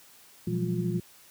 sine tone cluster, 120.1 / 171.1 / 183.4 / 201.8 / 353.8 Hz, B2 / F3 / F#3 / G#3 / F4, -48 / -35 / -15 / -49 / +23 cents, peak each -32 / -30 / -33 / -36 / -34 dBFS, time 0.47-1 s, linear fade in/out 5 ms, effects white hiss -55 dBFS RMS until 1.3 s + high-pass 60 Hz 12 dB/octave

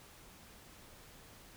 silence, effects pink hiss -57 dBFS RMS until 1.56 s

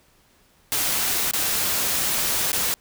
white noise with dropouts, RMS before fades -23 dBFS, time 0.72-2.74 s, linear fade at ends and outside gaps 0 ms, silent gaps 1.311-1.335 / 2.518-2.53 s, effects pink hiss -59 dBFS RMS until 2.8 s

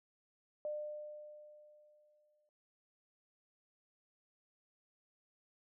sine tone with exponential decay, 600 Hz, D5, 37 cents sharp, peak -36 dBFS, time 0.65-2.49 s, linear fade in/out 1 ms, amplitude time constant 400 ms, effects none

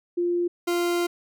sine / 40% pulse tone pair in turn, 349.2 / 347.7 Hz, F4 / F4, 0 / -8 cents, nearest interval unison, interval 8 cents, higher first, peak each -21 dBFS, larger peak neither, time 0.17-0.48 / 0.67-1.07 s, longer second, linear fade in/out 10 ms, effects none

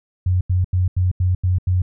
sine tone bursts, 91.2 Hz, F#2, 24 cents flat, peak -14 dBFS, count 7, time 0.26-1.82 s, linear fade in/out 5 ms, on 150 ms, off 85 ms, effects none

